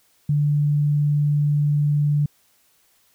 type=tone; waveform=sine; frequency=146.83 Hz; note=D3; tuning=in tune; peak=-16 dBFS; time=0.29-2.26 s; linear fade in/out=5 ms; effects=white hiss -61 dBFS RMS until 3.14 s